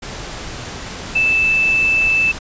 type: tone in noise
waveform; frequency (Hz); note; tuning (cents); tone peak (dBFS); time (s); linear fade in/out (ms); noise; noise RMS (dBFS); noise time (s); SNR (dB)
sine; 2637; E7; 0; -12; 1.15-2.32; 10; pink; -29; 0.02-2.39; +14
effects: resampled to 16000 Hz